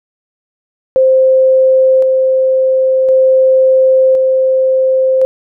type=tone with tremolo; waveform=sine; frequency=523.3 Hz; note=C5; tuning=in tune; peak=-5 dBFS; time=0.96-5.25 s; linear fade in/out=0 ms; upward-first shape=square; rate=0.47 Hz; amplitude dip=25%; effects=none